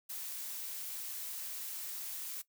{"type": "noise", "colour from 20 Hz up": "blue", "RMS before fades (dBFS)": -42, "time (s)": [0.09, 2.42], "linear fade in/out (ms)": 10, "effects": ["noise-tail reverb RT60 0.1 s tail -17 dB re dry"]}